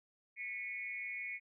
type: tone with amplitude modulation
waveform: sine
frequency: 2201 Hz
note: C#7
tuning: 13 cents flat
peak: -35 dBFS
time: 0.36-1.4 s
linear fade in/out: 50 ms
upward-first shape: sine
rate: 226 Hz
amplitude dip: 100%
effects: none